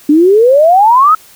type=exponential sweep; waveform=sine; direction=up; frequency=286.9 to 1318.5 Hz; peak=-3 dBFS; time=0.09-1.15 s; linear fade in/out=5 ms; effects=white hiss -40 dBFS RMS until 1.35 s